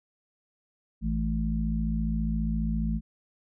harmonic tone, 54.7 Hz, A1, 9 cents flat, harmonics 1 / 3 / 4, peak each -28 / -31 / -30 dBFS, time 1.01-3.01 s, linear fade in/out 50 ms, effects none

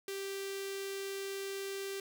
sawtooth tone with notch filter, 392 Hz, G4, in tune, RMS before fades -40 dBFS, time 0.08-2 s, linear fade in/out 2 ms, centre 870 Hz, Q 0.54, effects none

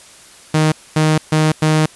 sawtooth tone bursts at uneven times, 155.56 Hz, D#3, in tune, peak -7 dBFS, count 4, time 0.54-0.72 / 0.96-1.18 / 1.32-1.52 / 1.62-1.86 s, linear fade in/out 5 ms, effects white hiss -42 dBFS RMS until 1.95 s + resampled to 24000 Hz

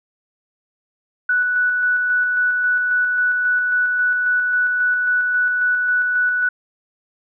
sine tone with tremolo, 1480 Hz, F#6, in tune, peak -14 dBFS, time 1.29-6.49 s, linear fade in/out 5 ms, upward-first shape square, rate 3.7 Hz, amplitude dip 25%, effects none

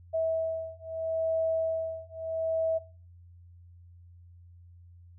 sine beating tone pair, 648 / 648.77 Hz, E5 / E5, -30 / -28 cents, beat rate 0.77 Hz, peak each -31 dBFS, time 0.13-2.79 s, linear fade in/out 20 ms, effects noise-tail reverb RT60 0.4 s tail -20 dB re dry + added 87 Hz sine -50 dBFS peak until 5.18 s

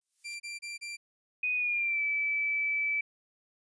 violet noise with exponential growth, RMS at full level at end -45 dBFS, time 0.01-0.35 s, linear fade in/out 5 ms, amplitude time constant 73 ms
sawtooth tone bursts, 2363 Hz, D7, 10 cents sharp, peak -34 dBFS, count 4, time 0.24-0.97 s, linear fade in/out 20 ms, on 160 ms, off 30 ms
sine tone with pitch glide, 2489 to 2309 Hz, D#7 to D7, 0 to -30 cents, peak -27 dBFS, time 1.43-3.01 s, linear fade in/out 5 ms, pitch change -130 cents, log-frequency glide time 1.55-2.02 s
effects resampled to 22050 Hz

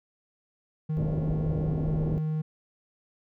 triangle tone, 155.56 Hz, D#3, in tune, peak -24 dBFS, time 0.89-2.42 s, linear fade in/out 10 ms
pink low-pass noise, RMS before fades -32 dBFS, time 0.97-2.18 s, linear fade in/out 0 ms, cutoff 570 Hz, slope 24 dB/octave
effects none

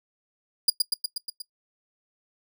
sawtooth tone with echo, 4857 Hz, D#8, 43 cents flat, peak -12 dBFS, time 0.68-0.7 s, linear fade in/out 5 ms, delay 120 ms, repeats 6, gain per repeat -3 dB, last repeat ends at 1.42 s, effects noise-tail reverb RT60 0.1 s tail -20 dB re dry

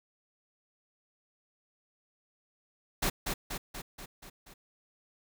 pink noise with echo, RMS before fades -29 dBFS, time 3.02-3.1 s, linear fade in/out 10 ms, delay 240 ms, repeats 6, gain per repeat -4 dB, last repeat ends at 4.54 s, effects none

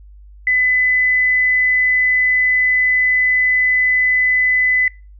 sine tone, 2007 Hz, B6, 27 cents sharp, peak -12 dBFS, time 0.47-4.88 s, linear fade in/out 2 ms, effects noise-tail reverb RT60 0.3 s tail -23 dB re dry + added 50 Hz sine -38 dBFS peak until 5.19 s

